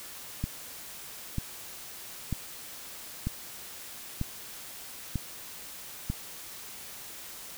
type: click train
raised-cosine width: 5 ms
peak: -17 dBFS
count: 7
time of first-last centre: 0.44-6.1 s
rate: 1.06 Hz
effects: white hiss -44 dBFS RMS until 7.57 s